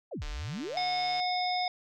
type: exponential two-way sweep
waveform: sine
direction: down then up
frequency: 830.6 to 31.18 to 830.6 Hz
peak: -34 dBFS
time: 0.11-0.79 s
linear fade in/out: 20 ms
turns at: 0.26 s
type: click train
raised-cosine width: 0.2 ms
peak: -27 dBFS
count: 147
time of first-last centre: 0.22-1.2 s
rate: 149 Hz
type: harmonic tone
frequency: 727 Hz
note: F#5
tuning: 31 cents flat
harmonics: 1 / 3 / 5 / 7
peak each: -29 / -37 / -38 / -35 dBFS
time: 0.77-1.68 s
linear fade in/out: 2 ms
effects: none